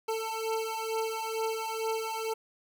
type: beating tone pair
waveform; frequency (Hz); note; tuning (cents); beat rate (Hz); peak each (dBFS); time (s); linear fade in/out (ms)
25% pulse; 444 / 446.2; A4 / A4; +16 / +24; 2.2; -30; 0.08-2.34; 10
effects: none